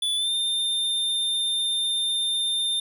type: tone with pitch glide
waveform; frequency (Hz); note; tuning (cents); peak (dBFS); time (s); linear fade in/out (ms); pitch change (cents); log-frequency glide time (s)
square; 3465 to 3608; A7 to A7; -27 to +43; -23; 0.02-2.8; 5; +70; 0.16-0.3
effects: none